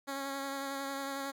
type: tone with vibrato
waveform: 10% pulse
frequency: 274.9 Hz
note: C#4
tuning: 14 cents flat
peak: -28 dBFS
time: 0.07-1.32 s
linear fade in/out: 20 ms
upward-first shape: sine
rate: 11 Hz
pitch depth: 18 cents each way
effects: none